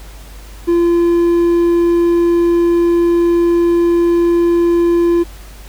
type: tone with hard clipping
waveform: triangle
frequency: 342.6 Hz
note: F4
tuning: 33 cents flat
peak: -10 dBFS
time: 0.67-5.24 s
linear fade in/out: 20 ms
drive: 6 dB
effects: added 50 Hz sine -32 dBFS peak until 5.68 s + pink hiss -40 dBFS RMS until 5.68 s